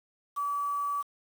sine tone with quantisation, 1147 Hz, D6, 41 cents flat, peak -28 dBFS, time 0.36-1.03 s, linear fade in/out 20 ms, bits 8, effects none

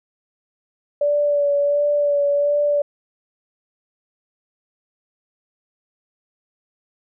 sine tone with vibrato, 578 Hz, D5, 28 cents flat, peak -15 dBFS, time 1.01-2.82 s, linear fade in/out 5 ms, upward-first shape sine, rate 1.4 Hz, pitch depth 21 cents each way, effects none

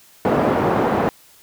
pink band-pass noise, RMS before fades -18 dBFS, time 0.25-1.09 s, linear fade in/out 0 ms, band 220 to 880 Hz, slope 12 dB/octave, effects white hiss -50 dBFS RMS until 1.42 s

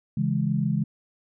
sine chord, C# minor, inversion none, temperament equal, 138.59 / 164.81 / 207.7 Hz, C#3 / E3 / G#3, 0 / 0 / 0 cents, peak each -26 dBFS, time 0.17-0.84 s, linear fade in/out 5 ms, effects none

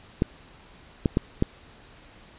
clicks, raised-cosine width 3 ms, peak -7 dBFS, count 4, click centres 0.221 / 1.058 / 1.171 / 1.424 s, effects pink hiss -51 dBFS RMS until 2.38 s + resampled to 8000 Hz

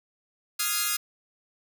5% pulse chord, F minor seventh, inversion third, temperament equal, 1244.5 / 1396.9 / 1661.2 / 2093 Hz, Eb6 / F6 / Ab6 / C7, 0 / 0 / 0 / 0 cents, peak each -18 / -18 / -21 / -22 dBFS, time 0.59-0.97 s, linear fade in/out 10 ms, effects none

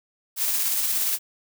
blue noise with tremolo, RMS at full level -23 dBFS, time 0.36-1.19 s, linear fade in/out 50 ms, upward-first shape square, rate 17 Hz, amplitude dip 25%, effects none

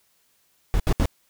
brown noise bursts, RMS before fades -19 dBFS, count 3, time 0.74-1.056 s, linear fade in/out 0 ms, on 58 ms, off 71 ms, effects white hiss -65 dBFS RMS until 1.29 s

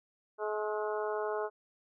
harmonic tone with a mistuned harmonic, 212.6 Hz, G#3, 41 cents sharp, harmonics 2 / 3 / 4 / 5 / 6 / 7, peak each -34 / -38 / -40 / -42 / -44 / -45 dBFS, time 0.38-1.5 s, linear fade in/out 50 ms, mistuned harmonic 7, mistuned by -38 cents, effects none

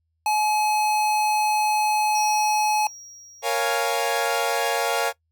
square tone, 850 Hz, G#5, 40 cents sharp, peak -20 dBFS, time 0.26-2.87 s, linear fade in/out 2 ms
triangle tone with exponential decay, 5660 Hz, F8, 22 cents sharp, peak -27 dBFS, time 2.15-4.96 s, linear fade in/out 1 ms, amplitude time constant 610 ms
sawtooth chord, Bb minor seventh, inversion none, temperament equal, 466.2 / 554.4 / 698.5 / 830.6 Hz, Bb4 / Db5 / F5 / Ab5, 0 / 0 / 0 / 0 cents, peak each -23 dBFS, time 3.42-5.13 s, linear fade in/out 50 ms
effects noise-tail reverb RT60 0.1 s tail -20 dB re dry + added 81 Hz sine -70 dBFS peak until 5.31 s

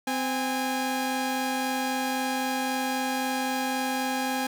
sawtooth tone pair together, 258.1 / 818.1 Hz, C4 / G#5, -23 / -26 cents, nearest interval octave + minor sixth, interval 1997 cents, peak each -25 dBFS, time 0.07-4.47 s, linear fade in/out 5 ms, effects none

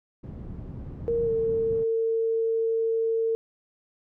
white low-pass noise, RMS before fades -38 dBFS, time 0.23-1.84 s, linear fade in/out 10 ms, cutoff 160 Hz, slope 12 dB/octave
sine tone with pitch glide, 466.2 to 452.1 Hz, A#4 to A4, 0 to +47 cents, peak -22 dBFS, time 1.08-3.35 s, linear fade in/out 0 ms, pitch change -53 cents, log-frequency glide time 1.24-1.3 s
effects none

